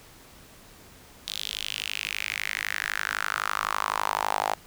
sawtooth tone with high-pass filter sweep, 51.91 Hz, G#1, in tune, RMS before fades -30 dBFS, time 1.27-4.54 s, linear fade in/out 5 ms, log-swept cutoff 3700 to 770 Hz, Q 4, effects pink hiss -51 dBFS RMS until 4.66 s

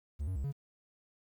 triangle tone with pitch steps, 72.9 / 93.2 / 67.1 / 140.2 Hz, D2 / F#2 / C2 / C#3, -12 / +13 / +44 / +20 cents, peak -31 dBFS, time 0.19-0.526 s, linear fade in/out 20 ms, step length 84 ms, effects 11-bit

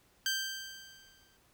15% pulse tone with exponential decay, 1568 Hz, G6, in tune, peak -22 dBFS, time 0.26-1.37 s, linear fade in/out 1 ms, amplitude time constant 240 ms, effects pink hiss -67 dBFS RMS until 1.53 s

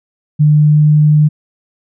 sine tone with pitch glide, 150.1 to 150.97 Hz, D3 to D3, +38 to +48 cents, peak -5 dBFS, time 0.39-1.29 s, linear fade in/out 20 ms, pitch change +10 cents, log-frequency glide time 0.55-0.87 s, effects none

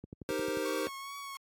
click train, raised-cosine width 3 ms, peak -30 dBFS, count 7, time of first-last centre 0.04-0.571 s, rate 11.3 Hz
square chord, C minor seventh, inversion first, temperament equal, 311.1 / 392 / 466.2 / 523.3 Hz, Eb4 / G4 / Bb4 / C5, 0 / 0 / 0 / 0 cents, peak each -38 dBFS, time 0.29-0.87 s, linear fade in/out 0 ms
sawtooth tone with vibrato, 1108.7 Hz, C#6, in tune, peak -37 dBFS, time 0.65-1.37 s, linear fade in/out 2 ms, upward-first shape triangle, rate 2.4 Hz, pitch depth 34 cents each way
effects high-pass 80 Hz 12 dB/octave + AAC 64 kbps

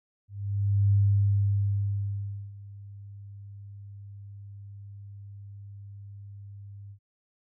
sine tone with ADSR envelope, 100.4 Hz, G2, 42 cents sharp, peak -18 dBFS, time 0.28-6.99 s, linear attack 640 ms, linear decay 1600 ms, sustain -23 dB, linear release 80 ms, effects none

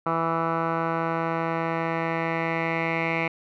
10% pulse tone with low-pass filter sweep, 164.81 Hz, E3, in tune, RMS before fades -26 dBFS, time 0.06-3.28 s, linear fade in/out 5 ms, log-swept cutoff 1300 to 2200 Hz, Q 5.6, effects none

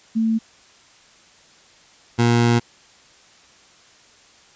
sine / 20% pulse tone pair in turn, 223.6 / 118.45 Hz, A3 / A#2, +28 / +28 cents, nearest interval major seventh, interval 1100 cents, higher first, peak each -16 / -9 dBFS, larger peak second, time 0.15-0.39 / 2.18-2.6 s, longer second, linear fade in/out 20 ms, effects white hiss -51 dBFS RMS until 4.55 s + resampled to 16000 Hz

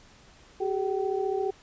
sine tone cluster, 380.8 / 415.4 / 766 Hz, F#4 / G#4 / G5, +50 / 0 / -40 cents, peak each -28 / -30 / -33 dBFS, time 0.6-1.51 s, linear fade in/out 10 ms, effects pink hiss -55 dBFS RMS until 1.62 s + resampled to 16000 Hz

